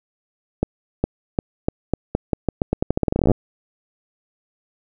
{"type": "accelerating click train", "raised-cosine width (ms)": 2, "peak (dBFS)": -4, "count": 26, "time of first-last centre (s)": [0.63, 3.316], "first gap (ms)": 410, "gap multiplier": 0.85, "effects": []}